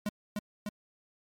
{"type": "tone with echo", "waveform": "square", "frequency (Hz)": 207.7, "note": "G#3", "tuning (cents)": 0, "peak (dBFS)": -30, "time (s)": [0.06, 0.09], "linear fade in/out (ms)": 2, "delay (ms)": 300, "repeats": 2, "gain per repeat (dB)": -2, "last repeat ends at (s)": 0.69, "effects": ["MP3 96 kbps"]}